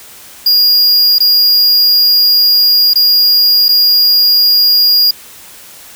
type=tone with dropouts; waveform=square; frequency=4843 Hz; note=D#8; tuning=48 cents flat; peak=-6 dBFS; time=0.46-5.11 s; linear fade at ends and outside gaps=5 ms; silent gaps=1.185-1.203 / 2.936-2.956 / 3.684-3.689 s; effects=white hiss -35 dBFS RMS until 5.95 s